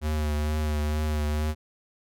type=tone with vibrato; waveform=square; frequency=75.8 Hz; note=D#2; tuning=45 cents flat; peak=-25 dBFS; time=0.01-1.55 s; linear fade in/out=50 ms; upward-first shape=triangle; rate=2.2 Hz; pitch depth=32 cents each way; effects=none